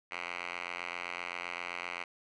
5% pulse tone with band-pass filter, 87.7 Hz, F2, 8 cents sharp, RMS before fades -40 dBFS, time 0.11-2.04 s, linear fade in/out 5 ms, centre 2000 Hz, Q 3.6, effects resampled to 22050 Hz

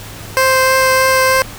15% pulse tone with vibrato, 523.3 Hz, C5, in tune, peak -3 dBFS, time 0.37-1.42 s, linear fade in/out 0 ms, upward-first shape triangle, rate 3.2 Hz, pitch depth 8 cents each way, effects added 106 Hz sine -34 dBFS peak until 1.58 s + pink hiss -32 dBFS RMS until 1.58 s

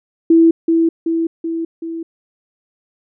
sine tone with echo, 329.6 Hz, E4, in tune, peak -6 dBFS, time 0.3-0.51 s, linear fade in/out 5 ms, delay 380 ms, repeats 4, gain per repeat -4 dB, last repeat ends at 2.03 s, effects none

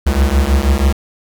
square beating tone pair, 65.4 / 71.6 Hz, C2 / D2, 0 / -43 cents, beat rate 6.2 Hz, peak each -14 dBFS, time 0.06-0.93 s, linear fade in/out 10 ms, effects 8-bit

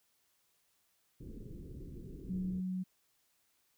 pink low-pass noise, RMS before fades -47 dBFS, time 1.2-2.61 s, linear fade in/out 10 ms, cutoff 420 Hz, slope 48 dB/octave
sine tone, 185 Hz, F#3, in tune, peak -34 dBFS, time 2.29-2.84 s, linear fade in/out 20 ms
effects white hiss -75 dBFS RMS until 3.77 s

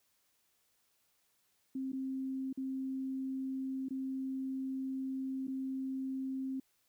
sine tone with dropouts, 264.8 Hz, C4, 21 cents sharp, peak -35 dBFS, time 1.75-6.6 s, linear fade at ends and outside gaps 5 ms, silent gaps 1.92-1.93 / 2.529-2.574 / 3.886-3.906 / 5.471-5.479 s, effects white hiss -75 dBFS RMS until 6.88 s

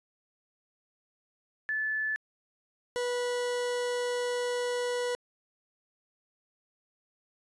sine / 40% pulse tone pair in turn, 1738 / 489.3 Hz, A6 / B4, -22 / -16 cents, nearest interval octave + minor seventh, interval 2194 cents, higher first, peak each -28 dBFS, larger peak neither, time 1.69-2.16 / 2.96-5.15 s, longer second, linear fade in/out 0 ms, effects resampled to 22050 Hz

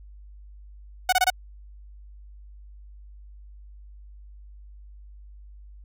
sawtooth tone bursts, 740 Hz, F#5, in tune, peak -13 dBFS, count 4, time 1.09-1.302 s, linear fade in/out 5 ms, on 35 ms, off 24 ms, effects added 50 Hz sine -43 dBFS peak until 5.84 s

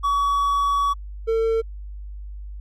triangle tone pair in turn, 1132 / 450.7 Hz, C#6 / A4, +36 / +42 cents, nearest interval octave + major third, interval 1594 cents, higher first, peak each -16 / -16 dBFS, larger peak neither, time 0.03-0.94 / 1.27-1.62 s, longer first, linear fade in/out 20 ms, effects added 50 Hz sine -32 dBFS peak until 2.6 s

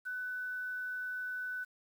sine tone with quantisation, 1498 Hz, F#6, 21 cents sharp, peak -36 dBFS, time 0.05-1.65 s, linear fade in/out 20 ms, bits 10, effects none

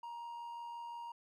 triangle tone with amplitude modulation, 941 Hz, A#5, 16 cents sharp, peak -40 dBFS, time 0.03-1.12 s, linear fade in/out 5 ms, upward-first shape sine, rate 85.7 Hz, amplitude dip 30%, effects none

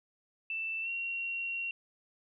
sine tone with pitch glide, 2660 to 2743 Hz, E7 to F7, +15 to -32 cents, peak -33 dBFS, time 0.5-1.71 s, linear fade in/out 2 ms, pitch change +53 cents, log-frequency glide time 0.82-0.89 s, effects none

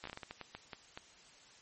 slowing click train, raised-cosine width 0.3 ms, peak -27 dBFS, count 12, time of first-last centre 0.04-0.975 s, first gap 14 ms, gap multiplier 1.33, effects white hiss -60 dBFS RMS until 1.61 s + MP3 32 kbps

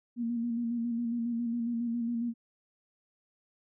sine tone with vibrato, 234.9 Hz, A#3, 13 cents sharp, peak -29 dBFS, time 0.16-2.34 s, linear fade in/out 50 ms, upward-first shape square, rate 7.3 Hz, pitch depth 31 cents each way, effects none

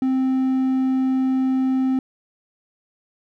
triangle tone, 261.6 Hz, C4, in tune, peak -15 dBFS, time 0.02-1.99 s, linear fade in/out 2 ms, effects none

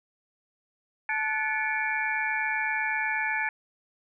sine tone cluster, 873 / 1480 / 1733 / 2216 / 2364 Hz, A5 / F#6 / A6 / C#7 / D7, -14 / 0 / -27 / -1 / +11 cents, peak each -32 / -35 / -29 / -33 / -34 dBFS, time 1.09-3.49 s, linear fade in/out 2 ms, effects none

